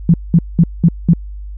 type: tone bursts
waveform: sine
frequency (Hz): 168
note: E3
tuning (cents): +33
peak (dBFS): -4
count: 5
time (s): 0.09-1.135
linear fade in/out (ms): 2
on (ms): 49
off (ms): 200
effects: added 50 Hz sine -25 dBFS peak until 1.57 s